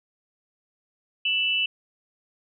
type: tone pair together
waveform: sine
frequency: 2652 / 2960 Hz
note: E7 / F#7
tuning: +10 / 0 cents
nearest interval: major second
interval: 190 cents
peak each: -24 dBFS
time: 1.25-1.66 s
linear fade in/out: 5 ms
effects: none